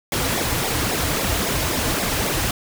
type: noise with flanger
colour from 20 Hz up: pink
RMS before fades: -22 dBFS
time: 0.12-2.51 s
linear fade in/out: 2 ms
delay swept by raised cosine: 0.66 to 5.46 ms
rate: 3.7 Hz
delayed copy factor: -0.8
effects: none